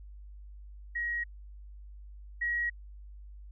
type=tone pair in turn; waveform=sine; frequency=1896 / 1903.2 Hz; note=A#6 / A#6; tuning=+29 / +35 cents; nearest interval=unison; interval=6 cents; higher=second; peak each=-30 / -28 dBFS; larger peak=second; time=0.95-1.24 / 2.41-2.7 s; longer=neither; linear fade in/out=10 ms; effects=added 50 Hz sine -45 dBFS peak until 3.51 s

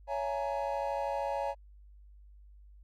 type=chord; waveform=triangle; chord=A# half-diminished seventh; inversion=first; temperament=just; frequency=559.4 / 671.3 / 839.1 / 932.3 Hz; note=C#5 / E5 / G#5 / A#5; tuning=+16 / +31 / +18 / 0 cents; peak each=-33 / -37 / -34 / -37 dBFS; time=0.07-1.55 s; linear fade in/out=50 ms; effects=added 50 Hz sine -52 dBFS peak until 2.83 s + Opus 48 kbps

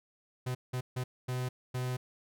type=tone bursts at uneven times; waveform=45% pulse; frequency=126.5 Hz; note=B2; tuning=42 cents sharp; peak=-32 dBFS; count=5; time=0.46-0.55 / 0.73-0.81 / 0.96-1.04 / 1.28-1.49 / 1.74-1.97 s; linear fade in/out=10 ms; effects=none

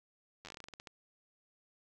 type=slowing click train; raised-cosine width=0.2 ms; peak=-30 dBFS; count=14; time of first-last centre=0.45-0.872 s; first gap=10 ms; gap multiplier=1.18; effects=none

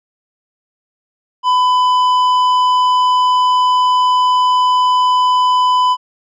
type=tone with tanh clipping; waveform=sine; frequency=1002 Hz; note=B5; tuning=25 cents sharp; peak=-11 dBFS; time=1.43-5.97 s; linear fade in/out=50 ms; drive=9 dB; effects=none

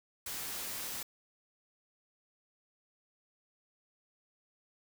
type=noise; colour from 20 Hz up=white; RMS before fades=-40 dBFS; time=0.26-1.03 s; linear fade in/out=5 ms; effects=none

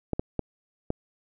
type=clicks; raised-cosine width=2 ms; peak=-13 dBFS; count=4; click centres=0.133 / 0.195 / 0.393 / 0.904 s; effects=none

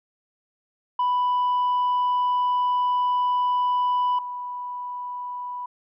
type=tone pair in turn; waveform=sine; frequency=990 / 985.9 Hz; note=B5 / B5; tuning=+4 / -3 cents; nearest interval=unison; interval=7 cents; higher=first; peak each=-17 / -29 dBFS; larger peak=first; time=0.99-4.19 / 4.19-5.66 s; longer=first; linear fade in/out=5 ms; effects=tanh soft clip ceiling -18 dBFS

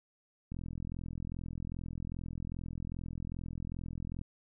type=click train; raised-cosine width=5 ms; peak=-28 dBFS; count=158; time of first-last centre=0.52-4.214 s; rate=42.5 Hz; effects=none

